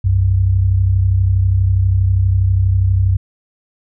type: tone pair together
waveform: sine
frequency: 63.34 / 95.7 Hz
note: B1 / G2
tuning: +44 / -41 cents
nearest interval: perfect fifth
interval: 715 cents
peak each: -17 / -11 dBFS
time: 0.04-3.17 s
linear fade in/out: 10 ms
effects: none